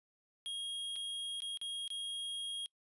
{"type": "tone with dropouts", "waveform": "square", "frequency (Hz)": 3266, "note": "G#7", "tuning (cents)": -30, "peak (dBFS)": -39, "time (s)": [0.46, 2.66], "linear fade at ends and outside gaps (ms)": 0, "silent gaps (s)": [[0.958, 0.962], [1.404, 1.42], [1.573, 1.614], [1.878, 1.903]], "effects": ["noise-tail reverb RT60 0.1 s tail -26 dB re dry", "resampled to 24000 Hz"]}